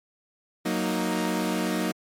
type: chord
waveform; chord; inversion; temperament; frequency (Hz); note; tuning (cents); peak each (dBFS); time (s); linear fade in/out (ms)
sawtooth; D# minor; first; equal; 185 / 233.1 / 311.1; F#3 / A#3 / D#4; 0 / 0 / 0; -25; 0.65-1.92; 10
effects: MP3 64 kbps